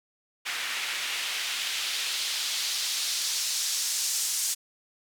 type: noise with band-pass filter sweep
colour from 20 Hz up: white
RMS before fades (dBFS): -30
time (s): 0.45-4.55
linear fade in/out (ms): 20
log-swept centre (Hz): 2100 to 7000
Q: 1.3
effects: none